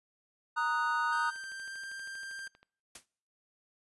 triangle chord, D# minor, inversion second, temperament equal, 932.3 / 1244.5 / 1480 Hz, A#5 / D#6 / F#6, 0 / 0 / 0 cents, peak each -31 dBFS, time 0.56-1.31 s, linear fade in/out 20 ms
45% pulse tone with pitch glide, 1568 to 1583.5 Hz, G6 to G6, 0 to +17 cents, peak -40 dBFS, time 1.12-2.48 s, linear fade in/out 5 ms, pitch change +17 cents, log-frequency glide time 1.36-1.87 s
click train, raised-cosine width 0.3 ms, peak -40 dBFS, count 17, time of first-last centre 1.36-2.63 s, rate 12.6 Hz
white noise with exponential decay, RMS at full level -41 dBFS, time 2.95-3.06 s, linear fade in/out 5 ms, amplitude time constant 23 ms
effects noise-tail reverb RT60 0.6 s tail -25 dB re dry + resampled to 24000 Hz

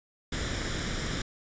pink noise with comb filter, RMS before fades -32 dBFS, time 0.32-1.22 s, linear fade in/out 5 ms, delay 0.56 ms, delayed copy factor +0.55, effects resampled to 16000 Hz

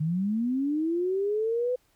sine linear sweep, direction up, 148.2 to 507 Hz, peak -24 dBFS, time 0-1.76 s, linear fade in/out 10 ms, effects pink hiss -67 dBFS RMS until 1.95 s

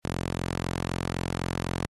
sawtooth tone with high-pass filter, 43.94 Hz, F1, 11 cents sharp, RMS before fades -31 dBFS, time 0.04-1.87 s, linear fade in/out 10 ms, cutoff 110 Hz, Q 0.79, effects AAC 32 kbps

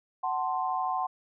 sine chord, F# diminished, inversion none, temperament equal with one note detuned, 747.3 / 880 / 1046.5 Hz, F#5 / A5 / C6, +17 / 0 / 0 cents, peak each -30 / -34 / -31 dBFS, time 0.23-1.07 s, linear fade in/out 10 ms, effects none

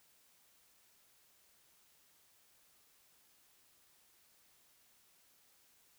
silence, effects white hiss -69 dBFS RMS until 5.98 s

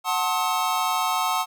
square chord, F# diminished seventh, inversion none, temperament just, 740 / 888 / 1065.6 / 1278.7 Hz, F#5 / A5 / C6 / Eb6, 0 / +16 / +31 / +47 cents, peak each -28 dBFS, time 0.04-1.46 s, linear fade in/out 50 ms, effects none

